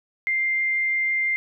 sine tone, 2098 Hz, C7, 4 cents sharp, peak -20 dBFS, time 0.27-1.36 s, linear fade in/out 0 ms, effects none

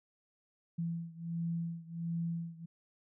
sine beating tone pair, 167.3 / 168.7 Hz, E3 / E3, +26 / +40 cents, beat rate 1.4 Hz, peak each -37 / -39 dBFS, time 0.78-2.66 s, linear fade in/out 10 ms, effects none

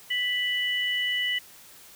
sine tone pair together, 1975.5 / 2960 Hz, B6 / F#7, 0 / 0 cents, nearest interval perfect fifth, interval 700 cents, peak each -27 dBFS, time 0.1-1.39 s, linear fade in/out 10 ms, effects white hiss -50 dBFS RMS until 1.95 s

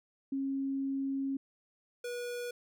sine / square tone pair in turn, 272 / 484.6 Hz, C#4 / B4, -33 / -33 cents, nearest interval minor seventh, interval 1000 cents, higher second, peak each -31 / -37 dBFS, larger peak first, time 0.32-1.37 / 2.04-2.51 s, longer first, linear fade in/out 5 ms, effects none

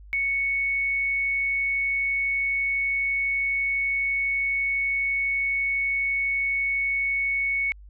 sine tone, 2217 Hz, C#7, in tune, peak -22 dBFS, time 0.13-7.72 s, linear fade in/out 0 ms, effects added 50 Hz sine -43 dBFS peak until 7.89 s

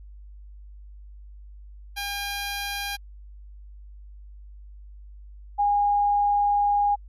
10% pulse / sine tone pair in turn, 806 / 817.7 Hz, G5 / G#5, +48 / -27 cents, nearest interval unison, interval 25 cents, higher second, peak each -20 / -18 dBFS, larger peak second, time 1.96-2.97 / 5.58-6.96 s, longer second, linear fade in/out 20 ms, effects added 50 Hz sine -41 dBFS peak until 7.08 s + MP3 64 kbps

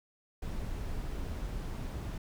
brown noise, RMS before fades -37 dBFS, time 0.42-2.18 s, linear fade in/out 5 ms, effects none

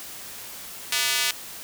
square tone with high-pass filter, 134.4 Hz, C3, 47 cents sharp, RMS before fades -24 dBFS, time 0.92-1.31 s, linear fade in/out 2 ms, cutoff 2600 Hz, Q 0.88, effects white hiss -39 dBFS RMS until 1.63 s

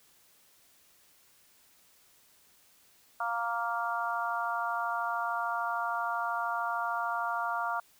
harmonic tone, 233.1 Hz, A#3, in tune, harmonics 3 / 4 / 5 / 6, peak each -35 / -35 / -35 / -35 dBFS, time 3.2-7.8 s, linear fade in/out 5 ms, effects white hiss -63 dBFS RMS until 7.99 s

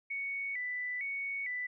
sine tone with vibrato, 2102 Hz, C7, 7 cents sharp, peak -34 dBFS, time 0.1-1.67 s, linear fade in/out 10 ms, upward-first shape square, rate 1.1 Hz, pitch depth 98 cents each way, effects none

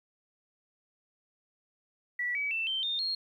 sine tone with pitch steps, 1952 / 2281 / 2667 / 3117 / 3643 / 4257 Hz, B6 / C#7 / E7 / G7 / A#7 / C8, -21 / +49 / +20 / -11 / -41 / +29 cents, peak -29 dBFS, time 2.19-3.15 s, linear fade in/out 5 ms, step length 160 ms, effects 11-bit

